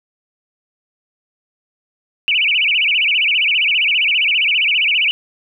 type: tone with vibrato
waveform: sine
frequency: 2600 Hz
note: E7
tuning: 24 cents flat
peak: -12 dBFS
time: 2.28-5.11 s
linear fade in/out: 0 ms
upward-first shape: sine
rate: 15 Hz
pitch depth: 260 cents each way
effects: none